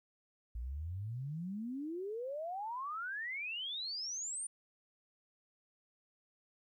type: exponential sweep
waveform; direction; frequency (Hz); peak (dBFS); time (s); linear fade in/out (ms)
sine; up; 55 to 9330; -38; 0.55-4.47; 5
effects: 13-bit